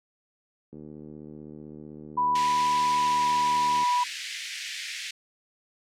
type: click train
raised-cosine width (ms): 3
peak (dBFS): -27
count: 236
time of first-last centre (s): 0.73-3.83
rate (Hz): 75.8
type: tone with pitch glide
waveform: sine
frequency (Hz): 987.8 to 981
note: B5 to B5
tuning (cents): 0 to -12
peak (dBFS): -21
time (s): 2.17-4.04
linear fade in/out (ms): 10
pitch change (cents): -12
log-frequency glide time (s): 3.01-3.25
type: high-pass noise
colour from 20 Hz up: pink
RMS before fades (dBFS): -33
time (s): 2.35-5.11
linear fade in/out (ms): 5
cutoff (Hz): 1800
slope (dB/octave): 48
effects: high-pass 200 Hz 12 dB/octave + low-pass 6000 Hz 12 dB/octave